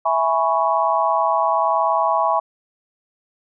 sine chord, C# minor seventh, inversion first, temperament equal, 659.3 / 830.6 / 987.8 / 1108.7 Hz, E5 / G#5 / B5 / C#6, 0 / 0 / 0 / 0 cents, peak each -21 dBFS, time 0.05-2.4 s, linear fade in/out 10 ms, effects none

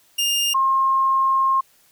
sawtooth / sine tone pair in turn, 2815 / 1068.5 Hz, F7 / C6, +13 / +36 cents, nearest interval octave + perfect fourth, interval 1677 cents, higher first, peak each -15 dBFS, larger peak neither, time 0.18-0.54 / 0.54-1.61 s, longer second, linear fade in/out 10 ms, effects white hiss -57 dBFS RMS until 1.91 s

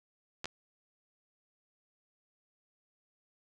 clicks, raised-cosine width 0.2 ms, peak -20 dBFS, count 2, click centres 0.444 / 0.456 s, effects none

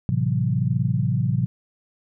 sine chord, F# half-diminished seventh, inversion first, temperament equal with one note detuned, 110 / 130.81 / 164.81 / 187.04 Hz, A2 / C3 / E3 / F#3, 0 / 0 / 0 / +19 cents, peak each -24 / -22 / -26 / -28 dBFS, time 0.09-1.46 s, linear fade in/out 0 ms, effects none

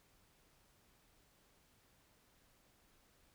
silence, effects pink hiss -71 dBFS RMS until 3.34 s

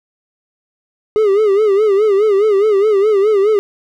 triangle tone with vibrato, 411.7 Hz, G#4, 15 cents flat, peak -7 dBFS, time 1.16-3.59 s, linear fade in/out 0 ms, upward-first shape sine, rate 4.8 Hz, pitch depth 110 cents each way, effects none

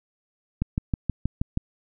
click train, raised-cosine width 5 ms, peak -11 dBFS, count 7, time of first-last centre 0.62-1.574 s, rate 6.29 Hz, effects none

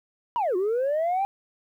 sine linear two-way sweep, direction down then up, 993 to 350.3 to 804 Hz, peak -20 dBFS, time 0.36-1.25 s, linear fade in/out 0 ms, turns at 0.56 s, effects tanh soft clip ceiling -20 dBFS + 10-bit

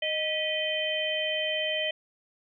harmonic tone with a mistuned harmonic, 619 Hz, D#5, 9 cents flat, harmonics 1 / 3 / 4 / 5, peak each -31 / -34 / -35 / -30 dBFS, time 0.02-1.91 s, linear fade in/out 5 ms, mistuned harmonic 3, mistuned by +87 cents, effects none

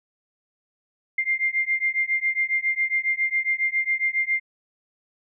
sine beating tone pair, 2100 / 2107.3 Hz, C7 / C7, +6 / +12 cents, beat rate 7.3 Hz, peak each -24 dBFS, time 1.18-4.4 s, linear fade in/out 5 ms, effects none

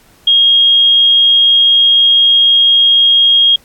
sine tone, 3258 Hz, G#7, 34 cents flat, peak -5 dBFS, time 0.27-3.56 s, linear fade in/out 5 ms, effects pink hiss -47 dBFS RMS until 3.64 s + AAC 64 kbps

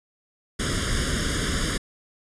pink noise with comb filter, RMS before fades -25 dBFS, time 0.59-1.78 s, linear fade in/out 10 ms, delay 0.59 ms, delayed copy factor +1, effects resampled to 22050 Hz

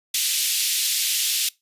pink high-pass noise, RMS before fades -22 dBFS, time 0.14-1.49 s, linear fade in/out 5 ms, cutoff 2900 Hz, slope 24 dB/octave, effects noise-tail reverb RT60 0.2 s tail -22 dB re dry + resampled to 32000 Hz

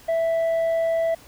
triangle tone with tanh clipping, 659.3 Hz, E5, in tune, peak -20 dBFS, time 0.08-1.15 s, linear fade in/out 10 ms, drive 8 dB, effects pink hiss -49 dBFS RMS until 1.27 s

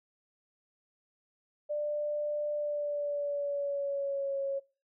sine tone with pitch glide, 593 to 550.1 Hz, D5 to C#5, +17 to -13 cents, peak -30 dBFS, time 1.69-4.6 s, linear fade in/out 20 ms, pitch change -130 cents, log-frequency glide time 2.53-4.39 s, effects noise-tail reverb RT60 0.4 s tail -25 dB re dry

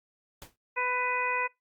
pink noise with exponential decay, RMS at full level -41 dBFS, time 0.42-0.56 s, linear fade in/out 0 ms, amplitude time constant 29 ms
harmonic tone, 497.8 Hz, B4, 14 cents sharp, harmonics 1 / 2 / 3 / 4 / 5, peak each -36 / -31 / -36 / -33 / -32 dBFS, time 0.76-1.48 s, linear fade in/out 20 ms
effects noise-tail reverb RT60 0.2 s tail -24 dB re dry + Opus 48 kbps

